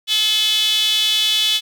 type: tone with high-pass filter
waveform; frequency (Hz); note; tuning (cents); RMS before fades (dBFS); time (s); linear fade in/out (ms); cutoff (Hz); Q
sawtooth; 430; A4; -40; -17; 0.07-1.61; 50; 3300; 8.3
effects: none